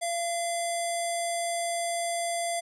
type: tone with low-pass filter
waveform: square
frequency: 683 Hz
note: F5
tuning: 39 cents flat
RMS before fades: -30 dBFS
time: 0.01-2.61 s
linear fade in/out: 20 ms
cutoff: 9000 Hz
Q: 5
effects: none

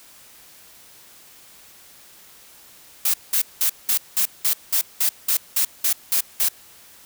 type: noise bursts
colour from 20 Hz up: blue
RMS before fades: -19 dBFS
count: 13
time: 3.05-6.487 s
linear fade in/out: 5 ms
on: 89 ms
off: 190 ms
effects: white hiss -48 dBFS RMS until 7.05 s

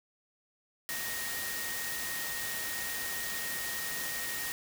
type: tone in noise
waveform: sine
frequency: 1864.7 Hz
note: A#6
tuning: in tune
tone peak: -39 dBFS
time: 0.89-4.52 s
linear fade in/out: 0 ms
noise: white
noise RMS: -37 dBFS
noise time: 0.89-4.52 s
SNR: -5 dB
effects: none

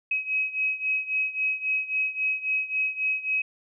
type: beating tone pair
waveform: sine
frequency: 2545 / 2548.7 Hz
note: D#7 / D#7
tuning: +39 / +41 cents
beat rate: 3.7 Hz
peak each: -26 / -29 dBFS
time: 0.11-3.42 s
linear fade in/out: 5 ms
effects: none

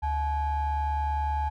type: ring-modulated tone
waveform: triangle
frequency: 392.3 Hz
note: G4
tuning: 1 cent sharp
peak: -20 dBFS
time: 0.02-1.5 s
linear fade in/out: 20 ms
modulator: 465 Hz
effects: none

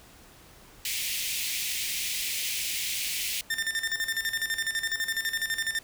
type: high-pass noise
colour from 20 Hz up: pink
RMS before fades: -31 dBFS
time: 0.85-3.41 s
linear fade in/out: 2 ms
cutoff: 2100 Hz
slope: 48 dB/octave
type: tone with tremolo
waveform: sawtooth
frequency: 1799 Hz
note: A6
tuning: 38 cents sharp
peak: -22 dBFS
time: 3.5-5.79 s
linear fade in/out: 5 ms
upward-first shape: square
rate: 12 Hz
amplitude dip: 70%
effects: pink hiss -53 dBFS RMS until 5.83 s

